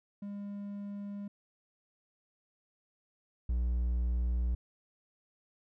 triangle tone pair in turn, 202.3 / 60.14 Hz, G#3 / B1, -45 / -45 cents, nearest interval octave + major sixth, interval 2100 cents, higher first, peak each -36 / -26 dBFS, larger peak second, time 0.22-1.28 / 3.49-4.55 s, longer neither, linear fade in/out 5 ms, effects none

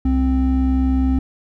triangle tone pair together, 65.5 / 262 Hz, C2 / C4, +2 / +2 cents, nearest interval 2 octaves, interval 2400 cents, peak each -15 dBFS, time 0.05-1.19 s, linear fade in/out 5 ms, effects none

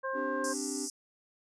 harmonic tone, 531 Hz, C5, 25 cents sharp, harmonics 1 / 2 / 3, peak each -35 / -36 / -38 dBFS, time 0.03-0.54 s, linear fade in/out 20 ms
triangle chord, C suspended second, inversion none, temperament equal, 261.6 / 293.7 / 392 Hz, C4 / D4 / G4, 0 / 0 / 0 cents, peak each -37 / -36 / -39 dBFS, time 0.13-0.89 s, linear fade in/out 50 ms
pink high-pass noise, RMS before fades -36 dBFS, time 0.44-0.9 s, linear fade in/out 2 ms, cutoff 5000 Hz, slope 96 dB/octave
effects resampled to 22050 Hz

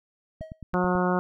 triangle tone with exponential decay, 635 Hz, D#5, 35 cents sharp, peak -31 dBFS, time 0.41-0.63 s, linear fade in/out 5 ms, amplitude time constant 46 ms
click train, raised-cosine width 5 ms, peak -25 dBFS, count 6, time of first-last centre 0.41-0.953 s, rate 9.21 Hz
harmonic tone, 180.7 Hz, F#3, 41 cents flat, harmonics 1 / 2 / 3 / 4 / 5 / 6 / 7 / 8, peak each -25 / -28 / -30 / -31 / -32 / -33 / -33 / -34 dBFS, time 0.74-1.19 s, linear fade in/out 0 ms
effects none

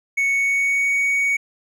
triangle tone with pitch glide, 2217 to 2239 Hz, C#7 to C#7, 0 to +17 cents, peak -15 dBFS, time 0.17-1.37 s, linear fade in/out 10 ms, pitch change +17 cents, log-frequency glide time 0.29-0.94 s, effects none

